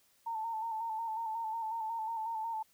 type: tone with vibrato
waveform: sine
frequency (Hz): 897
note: A5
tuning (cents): +33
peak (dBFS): -34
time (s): 0.26-2.63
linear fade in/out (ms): 10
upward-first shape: square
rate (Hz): 5.5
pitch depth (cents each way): 41
effects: white hiss -69 dBFS RMS until 2.73 s